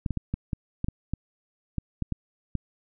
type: clicks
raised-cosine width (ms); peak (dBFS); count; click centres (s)
5; -15; 12; 0.062 / 0.107 / 0.173 / 0.34 / 0.532 / 0.844 / 0.885 / 1.136 / 1.783 / 2.023 / 2.123 / 2.553
effects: none